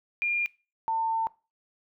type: tone pair in turn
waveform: sine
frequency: 2407 / 898.7 Hz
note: D7 / A5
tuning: +42 / +36 cents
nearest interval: octave + perfect fourth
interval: 1706 cents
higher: first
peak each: -24 dBFS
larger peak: neither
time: 0.22-0.46 / 0.88-1.27 s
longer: second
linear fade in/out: 0 ms
effects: noise-tail reverb RT60 0.3 s tail -21 dB re dry